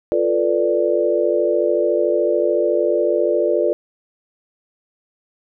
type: chord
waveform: sine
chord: B half-diminished seventh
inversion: second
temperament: equal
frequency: 349.2 / 440 / 493.9 / 587.3 Hz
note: F4 / A4 / B4 / D5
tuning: 0 / 0 / 0 / 0 cents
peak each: -20 / -21 / -21 / -19 dBFS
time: 0.12-3.73 s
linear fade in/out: 0 ms
effects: none

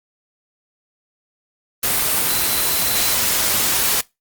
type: tone in noise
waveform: sine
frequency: 4037 Hz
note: B7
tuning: 37 cents sharp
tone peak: -25 dBFS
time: 2.29-3.14 s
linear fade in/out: 5 ms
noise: white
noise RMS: -18 dBFS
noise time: 1.83-4.01 s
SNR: -10 dB
effects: noise-tail reverb RT60 0.2 s tail -22 dB re dry + Opus 32 kbps

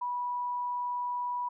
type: tone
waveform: sine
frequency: 979 Hz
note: B5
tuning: 15 cents flat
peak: -30 dBFS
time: 0.01-1.49 s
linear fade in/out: 10 ms
effects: none

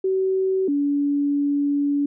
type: tone pair in turn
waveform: sine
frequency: 379.7 / 285.9 Hz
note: F#4 / D4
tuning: +45 / -46 cents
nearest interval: perfect fourth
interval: 491 cents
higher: first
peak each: -18 dBFS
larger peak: neither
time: 0.04-0.68 / 0.68-2.06 s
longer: second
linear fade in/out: 5 ms
effects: none

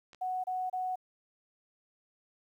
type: clicks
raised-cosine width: 0.2 ms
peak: -36 dBFS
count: 2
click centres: 0.132 / 0.147 s
type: tone bursts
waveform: sine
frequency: 740 Hz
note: F#5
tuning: in tune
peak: -31 dBFS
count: 3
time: 0.21-0.958 s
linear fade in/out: 10 ms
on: 230 ms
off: 29 ms
effects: 11-bit

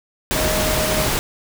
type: tone in noise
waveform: sine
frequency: 622.3 Hz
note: D#5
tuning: in tune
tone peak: -23 dBFS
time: 0.35-1.07 s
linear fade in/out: 0 ms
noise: pink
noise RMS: -20 dBFS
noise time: 0.31-1.19 s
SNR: -6 dB
effects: none

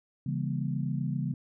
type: chord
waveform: sine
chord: C# diminished seventh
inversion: none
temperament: just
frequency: 138.59 / 166.31 / 199.57 / 239.5 Hz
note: C#3 / E3 / G3 / Bb3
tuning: 0 / +16 / +31 / +47 cents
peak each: -31 / -34 / -36 / -37 dBFS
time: 0.26-1.34 s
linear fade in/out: 5 ms
effects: none

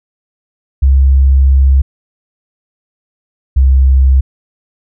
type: tone pair in turn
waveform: sine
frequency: 67.3 / 66.18 Hz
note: C2 / C2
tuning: +49 / +20 cents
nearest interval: unison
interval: 29 cents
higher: first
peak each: -4 dBFS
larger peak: neither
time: 0.82-1.82 / 3.56-4.21 s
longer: first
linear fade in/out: 10 ms
effects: none

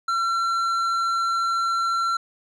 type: tone with tanh clipping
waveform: sine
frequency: 1357 Hz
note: E6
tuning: 50 cents sharp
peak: -22 dBFS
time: 0.08-2.17 s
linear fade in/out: 5 ms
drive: 9 dB
effects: none

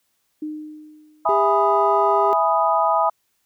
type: tone with exponential decay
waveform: sine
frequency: 305.7 Hz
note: D#4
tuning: 30 cents flat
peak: -24 dBFS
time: 0.42-1.53 s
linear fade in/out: 5 ms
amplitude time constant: 240 ms
type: chord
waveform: sine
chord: E major seventh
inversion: none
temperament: equal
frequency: 659.3 / 830.6 / 987.8 / 1244.5 Hz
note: E5 / G#5 / B5 / D#6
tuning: 0 / 0 / 0 / 0 cents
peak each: -21 dBFS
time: 1.25-3.1 s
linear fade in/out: 10 ms
type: tone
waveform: triangle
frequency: 401.7 Hz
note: G4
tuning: 42 cents sharp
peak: -19 dBFS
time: 1.29-2.33 s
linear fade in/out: 0 ms
effects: white hiss -69 dBFS RMS until 3.45 s

